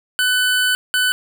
25% pulse tone pair in turn, 1500 / 1500 Hz, F#6 / F#6, +23 / +23 cents, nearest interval unison, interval 0 cents, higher neither, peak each -11 dBFS, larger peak neither, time 0.19-0.75 / 0.94-1.12 s, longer first, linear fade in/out 0 ms, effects none

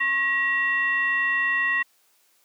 sine tone with frequency modulation, 1906 Hz, A#6, 38 cents sharp, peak -20 dBFS, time 0-1.83 s, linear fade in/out 10 ms, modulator 819 Hz, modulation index 0.6, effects white hiss -63 dBFS RMS until 2.44 s + high-pass 300 Hz 12 dB/octave

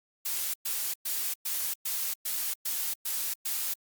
blue noise bursts, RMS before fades -31 dBFS, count 9, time 0.25-3.74 s, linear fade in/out 10 ms, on 290 ms, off 110 ms, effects Opus 48 kbps

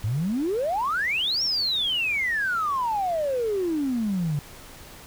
triangle exponential two-way sweep, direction up then down, 99.3 to 5630 to 140.6 Hz, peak -19 dBFS, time 0.04-4.39 s, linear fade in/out 0 ms, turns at 1.43 s, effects tanh soft clip ceiling -20 dBFS + pink hiss -45 dBFS RMS until 5.06 s

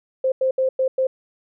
sine tone bursts at uneven times, 523.3 Hz, C5, in tune, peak -16 dBFS, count 5, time 0.24-0.32 / 0.41-0.51 / 0.58-0.69 / 0.79-0.88 / 0.98-1.07 s, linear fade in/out 5 ms, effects none

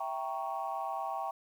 sine chord, E diminished seventh, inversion none, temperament equal, 659.3 / 784 / 932.3 / 1108.7 Hz, E5 / G5 / Bb5 / Db6, 0 / 0 / 0 / 0 cents, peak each -40 / -36 / -40 / -39 dBFS, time 0-1.31 s, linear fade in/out 5 ms, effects tanh soft clip ceiling -25 dBFS + 10-bit

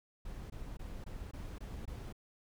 brown noise bursts, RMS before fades -44 dBFS, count 7, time 0.25-2.126 s, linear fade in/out 5 ms, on 250 ms, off 21 ms, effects none

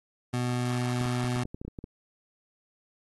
25% pulse tone, 123.47 Hz, B2, in tune, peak -23 dBFS, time 0.33-1.44 s, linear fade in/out 10 ms
clicks, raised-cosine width 3 ms, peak -25 dBFS, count 11, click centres 1.012 / 1.058 / 1.244 / 1.362 / 1.454 / 1.545 / 1.615 / 1.65 / 1.68 / 1.788 / 1.841 s
effects AAC 32 kbps

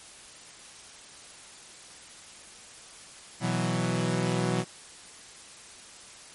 sawtooth chord, B suspended fourth, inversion none, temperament equal, 123.47 / 164.81 / 185 Hz, B2 / E3 / F#3, 0 / 0 / 0 cents, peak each -26 dBFS, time 3.4-4.65 s, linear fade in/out 50 ms, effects white hiss -48 dBFS RMS until 6.34 s + MP3 48 kbps

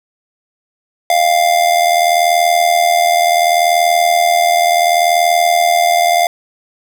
square tone with amplitude modulation, 698.5 Hz, F5, in tune, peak -7 dBFS, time 1.1-6.27 s, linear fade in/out 2 ms, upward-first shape sine, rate 80.7 Hz, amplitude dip 65%, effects none

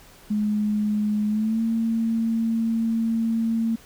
sine tone with pitch glide, 210.4 to 226.8 Hz, G#3 to A#3, +23 to -47 cents, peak -20 dBFS, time 0.3-3.76 s, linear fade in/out 10 ms, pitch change +130 cents, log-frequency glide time 1.28-1.62 s, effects pink hiss -50 dBFS RMS until 3.85 s

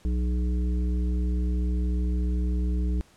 harmonic tone with a mistuned harmonic, 61.5 Hz, B1, 7 cents flat, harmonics 1 / 3 / 5 / 7, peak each -23 / -33 / -37 / -43 dBFS, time 0.05-3.01 s, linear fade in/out 0 ms, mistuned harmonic 7, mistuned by -39 cents, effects pink hiss -58 dBFS RMS until 3.16 s + low-pass 10000 Hz 12 dB/octave

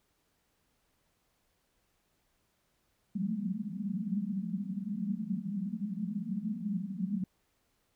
pink band-pass noise, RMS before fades -35 dBFS, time 3.15-7.24 s, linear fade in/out 5 ms, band 180 to 220 Hz, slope 96 dB/octave, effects pink hiss -75 dBFS RMS until 7.95 s

